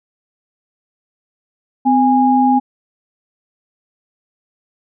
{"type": "tone pair together", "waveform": "sine", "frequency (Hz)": [256.2, 822], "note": ["C4", "G#5"], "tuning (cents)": [-36, -18], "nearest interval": "octave + minor sixth", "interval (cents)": 2018, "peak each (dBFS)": -12, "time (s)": [1.85, 2.6], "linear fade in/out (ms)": 20, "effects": []}